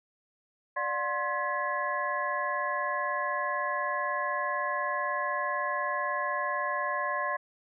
sine tone cluster, 588 / 724 / 1058 / 1695 / 1958 Hz, D5 / F#5 / C6 / G#6 / B6, +2 / -38 / +19 / +35 / -15 cents, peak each -35 / -38 / -31 / -34 / -39 dBFS, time 0.76-7.37 s, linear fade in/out 10 ms, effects none

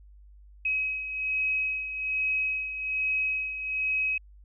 sine beating tone pair, 2545 / 2546.2 Hz, D#7 / D#7, +39 / +39 cents, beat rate 1.2 Hz, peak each -27 / -34 dBFS, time 0.65-4.18 s, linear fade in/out 5 ms, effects added 50 Hz sine -49 dBFS peak until 4.44 s

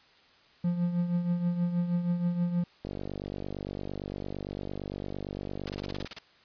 triangle tone with tremolo, 174.61 Hz, F3, in tune, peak -21 dBFS, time 0.64-2.64 s, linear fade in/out 5 ms, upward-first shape triangle, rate 6.3 Hz, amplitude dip 65%
click train, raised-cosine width 2 ms, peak -23 dBFS, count 157, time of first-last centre 2.85-6.047 s, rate 48.8 Hz
white noise bursts, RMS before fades -37 dBFS, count 10, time 5.67-6.186 s, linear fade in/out 0 ms, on 21 ms, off 34 ms
effects white hiss -60 dBFS RMS until 6.44 s + resampled to 11025 Hz

